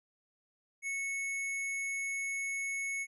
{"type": "tone with hard clipping", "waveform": "sine", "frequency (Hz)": 2204, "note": "C#7", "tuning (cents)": -11, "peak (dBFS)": -35, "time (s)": [0.82, 3.07], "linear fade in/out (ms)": 50, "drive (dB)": 16, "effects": ["resampled to 32000 Hz"]}